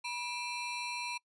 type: ring-modulated tone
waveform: 25% pulse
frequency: 1675 Hz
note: G#6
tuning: 14 cents sharp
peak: -29 dBFS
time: 0.04-1.18 s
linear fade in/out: 10 ms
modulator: 701 Hz
effects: noise-tail reverb RT60 0.1 s tail -25 dB re dry + resampled to 22050 Hz